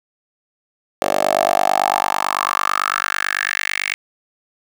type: tone with high-pass filter sweep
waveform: 10% pulse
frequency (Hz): 49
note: G1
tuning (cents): 0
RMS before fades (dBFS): -19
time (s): 1.02-3.94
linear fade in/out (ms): 0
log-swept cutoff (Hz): 530 to 2200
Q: 4.9
effects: none